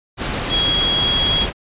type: tone in noise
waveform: sine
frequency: 3307 Hz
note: G#7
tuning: 8 cents flat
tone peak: -15 dBFS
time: 0.49-1.47 s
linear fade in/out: 50 ms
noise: pink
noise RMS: -22 dBFS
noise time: 0.17-1.53 s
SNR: +4 dB
effects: resampled to 8000 Hz